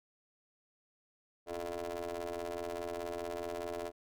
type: ring-modulated tone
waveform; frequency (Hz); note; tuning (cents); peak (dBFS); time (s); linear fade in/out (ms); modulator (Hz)
25% pulse; 84.8; E2; +50; -31; 1.46-3.92; 50; 517
effects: none